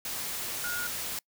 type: tone in noise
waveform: sine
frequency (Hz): 1434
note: F6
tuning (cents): +45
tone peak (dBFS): -32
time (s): 0.64-0.87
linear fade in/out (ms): 2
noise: white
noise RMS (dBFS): -35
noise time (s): 0.05-1.19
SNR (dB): 0
effects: noise-tail reverb RT60 0.1 s tail -26 dB re dry